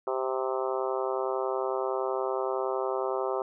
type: harmonic tone with a mistuned harmonic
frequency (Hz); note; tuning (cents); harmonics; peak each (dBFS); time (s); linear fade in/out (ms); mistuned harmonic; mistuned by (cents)
130.81; C3; 0; 3 / 4 / 5 / 6 / 7 / 8 / 9 / 10; -31 / -33 / -35 / -37 / -38 / -39 / -40 / -41; 0.07-3.42; 2; 10; -18
effects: none